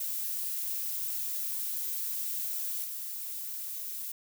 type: noise with level steps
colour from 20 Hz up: violet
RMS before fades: -34 / -38 dBFS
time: 0-4.12 s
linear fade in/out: 5 ms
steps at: 2.84 s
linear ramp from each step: 5 ms
effects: none